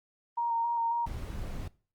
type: tone with vibrato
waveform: sine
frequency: 932.3 Hz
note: A#5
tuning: in tune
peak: -27 dBFS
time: 0.37-1.06 s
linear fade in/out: 10 ms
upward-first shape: square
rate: 3.7 Hz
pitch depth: 16 cents each way
type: noise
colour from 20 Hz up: brown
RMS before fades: -37 dBFS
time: 1.06-1.68 s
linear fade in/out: 5 ms
effects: noise-tail reverb RT60 0.4 s tail -21 dB re dry + Opus 32 kbps